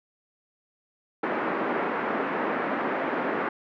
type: band-pass noise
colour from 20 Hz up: pink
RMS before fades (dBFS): -28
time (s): 1.23-3.49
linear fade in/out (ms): 5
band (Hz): 240 to 1900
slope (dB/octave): 24
effects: none